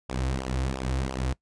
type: tone with flanger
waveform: sawtooth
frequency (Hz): 65.2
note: C2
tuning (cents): -5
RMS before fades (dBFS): -29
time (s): 0.09-1.33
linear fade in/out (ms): 5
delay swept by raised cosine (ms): 0.47 to 5.17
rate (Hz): 2.9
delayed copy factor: -0.75
effects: noise-tail reverb RT60 0.1 s tail -21 dB re dry + resampled to 22050 Hz